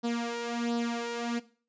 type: tone with flanger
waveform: sawtooth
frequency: 235.5 Hz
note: A#3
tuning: 18 cents sharp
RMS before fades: -32 dBFS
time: 0.03-1.4 s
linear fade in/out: 20 ms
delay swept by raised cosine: 0.21 to 2.11 ms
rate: 1.4 Hz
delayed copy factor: +0.7
effects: noise-tail reverb RT60 0.4 s tail -17 dB re dry + resampled to 16000 Hz